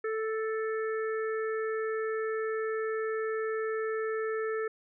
harmonic tone, 440 Hz, A4, in tune, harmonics 1 / 3 / 4 / 5, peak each -30 / -39 / -40 / -49 dBFS, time 0.04-4.68 s, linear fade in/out 5 ms, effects none

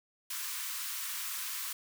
white high-pass noise, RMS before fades -38 dBFS, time 0.3-1.73 s, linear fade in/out 5 ms, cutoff 950 Hz, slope 96 dB/octave, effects none

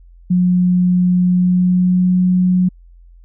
sine tone with pitch glide, 180 to 182.2 Hz, F#3 to F#3, -47 to -26 cents, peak -10 dBFS, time 0.3-2.69 s, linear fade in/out 10 ms, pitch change +21 cents, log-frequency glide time 1.24-2.19 s, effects added 43 Hz sine -40 dBFS peak until 3.24 s

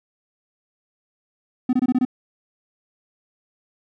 triangle tone bursts, 252.8 Hz, B3, 41 cents sharp, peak -13 dBFS, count 6, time 1.69-2.051 s, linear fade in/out 5 ms, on 41 ms, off 23 ms, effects none

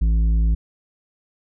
triangle tone with tanh clipping, 55 Hz, A1, in tune, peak -16 dBFS, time 0.01-0.55 s, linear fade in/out 10 ms, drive 12 dB, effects none

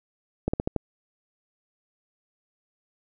slowing click train, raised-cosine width 2 ms, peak -11 dBFS, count 5, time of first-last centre 0.48-0.763 s, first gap 55 ms, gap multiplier 1.17, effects none

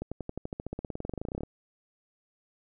accelerating click train, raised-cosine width 2 ms, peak -21 dBFS, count 27, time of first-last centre 0.02-1.434 s, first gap 96 ms, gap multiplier 0.95, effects none

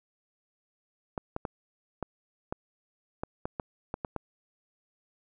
clicks, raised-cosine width 1 ms, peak -18 dBFS, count 11, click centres 1.178 / 1.364 / 1.452 / 2.027 / 2.525 / 3.235 / 3.455 / 3.598 / 3.941 / 4.048 / 4.163 s, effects none

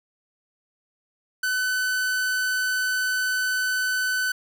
45% pulse tone, 1508 Hz, F#6, 32 cents sharp, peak -22 dBFS, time 1.43-4.32 s, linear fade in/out 5 ms, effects none

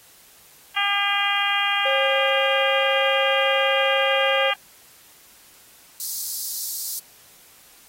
harmonic tone, 402.6 Hz, G4, 46 cents sharp, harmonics 2 / 3 / 4 / 5 / 6 / 7 / 8, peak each -27 / -27 / -27 / -27 / -27 / -27 / -27 dBFS, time 0.76-4.54 s, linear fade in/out 10 ms
triangle tone, 540 Hz, C#5, 45 cents flat, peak -20 dBFS, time 1.85-4.51 s, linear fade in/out 10 ms
white high-pass noise, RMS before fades -29 dBFS, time 6-6.99 s, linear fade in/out 0 ms, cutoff 4200 Hz, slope 48 dB/octave
effects white hiss -51 dBFS RMS until 7.88 s + AAC 48 kbps

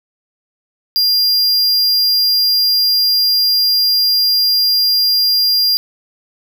square tone, 4800 Hz, D8, 37 cents sharp, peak -11 dBFS, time 0.96-5.77 s, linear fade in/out 0 ms, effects none

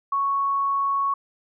sine tone, 1108.7 Hz, C#6, in tune, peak -20 dBFS, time 0.12-1.14 s, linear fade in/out 5 ms, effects none

